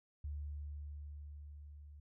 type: tone with level ramp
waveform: sine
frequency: 73.3 Hz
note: D2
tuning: 3 cents flat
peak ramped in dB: -39 to -52 dBFS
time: 0.24-2 s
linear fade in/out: 5 ms
effects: none